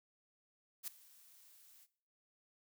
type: noise with ADSR envelope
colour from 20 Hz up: blue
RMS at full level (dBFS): -40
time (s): 0.83-1.87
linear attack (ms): 46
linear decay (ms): 6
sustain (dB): -23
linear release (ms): 39
effects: noise-tail reverb RT60 0.5 s tail -17 dB re dry